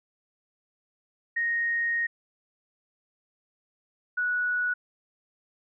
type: tone pair in turn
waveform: sine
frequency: 1864.7 / 1469.4 Hz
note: A#6 / F#6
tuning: 0 / -12 cents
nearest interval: major third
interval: 412 cents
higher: first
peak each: -24 dBFS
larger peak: neither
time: 1.36-2.07 / 4.17-4.74 s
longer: first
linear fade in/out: 10 ms
effects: none

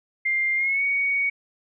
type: tone with pitch glide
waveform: sine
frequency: 2100 to 2238 Hz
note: C7 to C#7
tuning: +6 to +16 cents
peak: -20 dBFS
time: 0.25-1.3 s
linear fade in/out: 10 ms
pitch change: +110 cents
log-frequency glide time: 0.55-0.83 s
effects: none

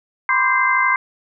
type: tone cluster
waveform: sine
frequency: 994 / 1046 / 1157 / 1579 / 2074 Hz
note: B5 / C6 / D6 / G6 / C7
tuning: +11 / -1 / -26 / +12 / -16 cents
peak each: -23 / -19 / -25 / -20 / -18 dBFS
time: 0.29-0.96 s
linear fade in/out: 2 ms
effects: none

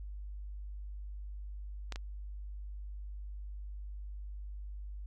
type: clicks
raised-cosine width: 0.2 ms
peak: -22 / -24 dBFS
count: 2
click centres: 1.923 / 1.959 s
effects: added 50 Hz sine -40 dBFS peak until 5.06 s + MP3 96 kbps

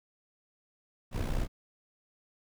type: noise with amplitude modulation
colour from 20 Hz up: brown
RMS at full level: -28 dBFS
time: 1.11-1.48 s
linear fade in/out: 50 ms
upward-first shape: sine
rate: 62.5 Hz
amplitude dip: 70%
effects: none

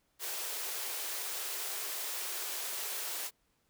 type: high-pass noise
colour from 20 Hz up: white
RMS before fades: -38 dBFS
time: 0.19-3.31 s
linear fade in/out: 50 ms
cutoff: 340 Hz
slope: 96 dB/octave
effects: pink hiss -75 dBFS RMS until 3.69 s

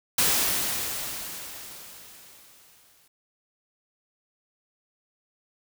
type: noise with exponential decay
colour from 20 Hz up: white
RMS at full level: -21 dBFS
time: 0.18-3.08 s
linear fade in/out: 5 ms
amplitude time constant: 630 ms
effects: none

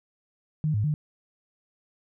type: tone with pitch steps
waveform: sine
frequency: 153.9 / 105.2 / 150.9 Hz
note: D#3 / G#2 / D3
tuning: -19 / +23 / +47 cents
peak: -22 dBFS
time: 0.64-0.94 s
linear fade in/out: 0 ms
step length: 100 ms
effects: none

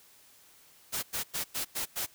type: noise bursts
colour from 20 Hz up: white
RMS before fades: -33 dBFS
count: 6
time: 0.92-2.065 s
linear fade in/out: 20 ms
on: 110 ms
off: 97 ms
effects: white hiss -59 dBFS RMS until 2.14 s

